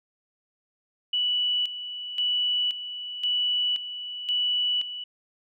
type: tone with tremolo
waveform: sine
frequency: 2956 Hz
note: F#7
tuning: 2 cents flat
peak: -22 dBFS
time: 1.13-5.04 s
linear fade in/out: 5 ms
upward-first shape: square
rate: 0.95 Hz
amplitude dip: 70%
effects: none